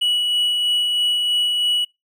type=tone with tremolo; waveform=triangle; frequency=2935 Hz; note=F#7; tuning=15 cents flat; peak=-14 dBFS; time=0.01-1.85 s; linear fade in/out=10 ms; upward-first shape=sine; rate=3.1 Hz; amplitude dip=25%; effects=noise-tail reverb RT60 0.2 s tail -24 dB re dry